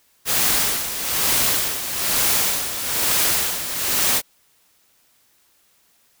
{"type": "noise with tremolo", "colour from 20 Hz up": "white", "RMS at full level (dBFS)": -18, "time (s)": [0.25, 4.22], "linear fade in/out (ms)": 50, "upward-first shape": "sine", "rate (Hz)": 1.1, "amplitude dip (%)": 65, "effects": ["white hiss -60 dBFS RMS until 6.2 s"]}